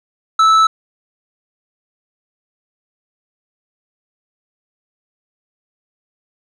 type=tone with tanh clipping; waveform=triangle; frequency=1311 Hz; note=E6; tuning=10 cents flat; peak=-9 dBFS; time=0.39-0.67 s; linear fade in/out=5 ms; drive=12 dB; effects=none